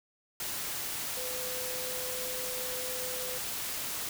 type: tone in noise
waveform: sine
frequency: 506 Hz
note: B4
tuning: 42 cents sharp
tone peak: -40 dBFS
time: 1.17-3.38 s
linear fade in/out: 2 ms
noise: white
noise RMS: -36 dBFS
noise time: 0.4-4.09 s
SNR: -7 dB
effects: none